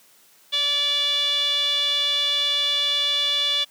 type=tone with band-pass filter; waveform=sawtooth; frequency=578 Hz; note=D5; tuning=28 cents flat; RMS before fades=-22 dBFS; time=0.52-3.65 s; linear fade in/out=20 ms; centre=3400 Hz; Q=9.2; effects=white hiss -55 dBFS RMS until 3.7 s + high-pass 150 Hz 12 dB/octave